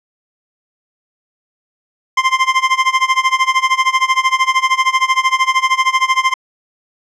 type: tone with tremolo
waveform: 25% pulse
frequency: 1046.5 Hz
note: C6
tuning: in tune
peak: -4 dBFS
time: 2.17-6.34 s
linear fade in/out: 5 ms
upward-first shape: sine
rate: 13 Hz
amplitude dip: 90%
effects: low-pass 5000 Hz 12 dB/octave